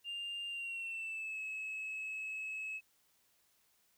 sine tone with pitch glide, 2800 to 2582 Hz, F7 to E7, +4 to -37 cents, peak -37 dBFS, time 0.04-2.81 s, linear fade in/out 50 ms, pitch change -141 cents, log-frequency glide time 0.48-1.4 s, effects tanh soft clip ceiling -37 dBFS + white hiss -73 dBFS RMS until 3.97 s

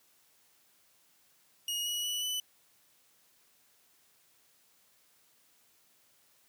sawtooth tone with pitch steps, 2879 / 2916 / 2953 / 2991 Hz, F#7 / F#7 / F#7 / F#7, -48 / -26 / -4 / +18 cents, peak -29 dBFS, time 1.68-2.4 s, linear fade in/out 2 ms, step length 180 ms, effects white hiss -67 dBFS RMS until 6.48 s + high-pass 80 Hz 12 dB/octave

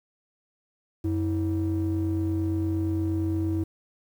triangle ring-modulated tone, 207.7 Hz, G#3, in tune, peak -17 dBFS, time 1.04-3.64 s, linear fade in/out 10 ms, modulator 116 Hz, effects tanh soft clip ceiling -19 dBFS + 9-bit

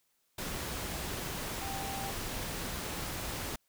sine tone in noise, 784 Hz, G5, in tune, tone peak -40 dBFS, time 1.61-2.11 s, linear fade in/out 5 ms, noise pink, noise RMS -38 dBFS, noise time 0.38-3.56 s, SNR -5 dB, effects white hiss -75 dBFS RMS until 3.68 s

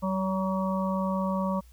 harmonic tone with a mistuned harmonic, 189 Hz, F#3, 37 cents sharp, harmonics 1 / 3 / 5 / 6, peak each -27 / -32 / -34 / -35 dBFS, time 0.02-1.61 s, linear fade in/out 20 ms, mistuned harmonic 1, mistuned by +18 cents, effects added 60 Hz sine -50 dBFS peak until 1.72 s + white hiss -63 dBFS RMS until 1.72 s

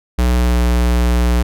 square tone with pitch glide, 61.2 to 60.01 Hz, B1 to B1, -15 to -49 cents, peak -12 dBFS, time 0.18-1.43 s, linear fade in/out 10 ms, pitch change -34 cents, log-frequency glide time 0.35-0.59 s, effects none

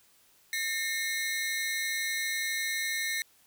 sawtooth ring-modulated tone, 1985 Hz, B6, 8 cents sharp, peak -23 dBFS, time 0.53-3.22 s, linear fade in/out 0 ms, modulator 166 Hz, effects white hiss -63 dBFS RMS until 3.46 s

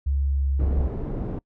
sine tone with pitch glide, 69.3 to 68.19 Hz, C#2 to C#2, 0 to -28 cents, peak -20 dBFS, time 0.06-0.88 s, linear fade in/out 10 ms, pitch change -28 cents, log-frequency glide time 0.24-0.55 s
pink low-pass noise, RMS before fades -29 dBFS, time 0.59-1.39 s, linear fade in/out 5 ms, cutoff 420 Hz, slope 12 dB/octave
effects noise-tail reverb RT60 0.1 s tail -25 dB re dry

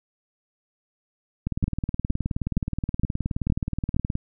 two click trains, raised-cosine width 5 ms, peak -13 / -10 dBFS, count 52 / 6, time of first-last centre 1.47-4.154 / 1.64-3.966 s, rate 19 / 2.15 Hz, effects none

